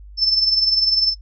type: tone with tremolo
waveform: sine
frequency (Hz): 5290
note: E8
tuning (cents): +5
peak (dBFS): -12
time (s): 0.17-1.15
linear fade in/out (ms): 50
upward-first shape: sine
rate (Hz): 20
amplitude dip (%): 60
effects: noise-tail reverb RT60 0.1 s tail -18 dB re dry + added 50 Hz sine -37 dBFS peak until 1.21 s